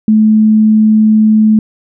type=tone; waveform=sine; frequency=216.4 Hz; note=A3; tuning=29 cents flat; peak=-4 dBFS; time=0.08-1.59 s; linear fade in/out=2 ms; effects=none